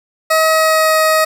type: tone with pitch glide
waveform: 20% pulse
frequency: 637 to 630.8 Hz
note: D#5 to D#5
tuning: +41 to +24 cents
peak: -5 dBFS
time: 0.3-1.25 s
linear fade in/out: 10 ms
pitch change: -17 cents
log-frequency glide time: 0.5-0.98 s
effects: 7-bit